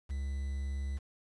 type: tone with quantisation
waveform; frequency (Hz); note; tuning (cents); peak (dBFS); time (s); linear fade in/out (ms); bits
triangle; 68.8; C#2; -12; -31; 0.09-0.99; 20; 9
effects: resampled to 24000 Hz